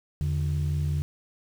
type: tone pair together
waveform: sine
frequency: 82.26 / 146.83 Hz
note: E2 / D3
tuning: -3 / 0 cents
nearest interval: minor seventh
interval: 1003 cents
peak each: -25 dBFS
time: 0.21-1.02 s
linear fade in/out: 0 ms
effects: tanh soft clip ceiling -20 dBFS + 8-bit